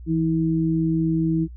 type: tone pair together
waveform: sine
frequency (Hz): 164.81 / 321.5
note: E3 / E4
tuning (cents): 0 / -43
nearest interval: octave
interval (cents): 1157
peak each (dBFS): -21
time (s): 0.06-1.48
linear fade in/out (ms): 50
effects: noise-tail reverb RT60 0.1 s tail -23 dB re dry + added 60 Hz sine -36 dBFS peak until 1.56 s